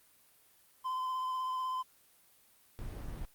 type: tone with vibrato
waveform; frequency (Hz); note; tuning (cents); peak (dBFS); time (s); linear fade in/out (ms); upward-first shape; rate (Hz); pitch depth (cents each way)
triangle; 1027; C6; -33; -31; 0.84-1.83; 20; sine; 16; 19
type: noise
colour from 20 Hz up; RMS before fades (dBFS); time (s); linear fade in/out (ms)
brown; -41; 2.79-3.25; 0
effects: white hiss -65 dBFS RMS until 3.34 s + Opus 32 kbps